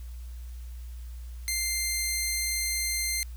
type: tone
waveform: 10% pulse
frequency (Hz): 2093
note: C7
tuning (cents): 0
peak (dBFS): -18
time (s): 1.48-3.23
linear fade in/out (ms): 0
effects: added 60 Hz sine -37 dBFS peak until 3.36 s + white hiss -58 dBFS RMS until 3.36 s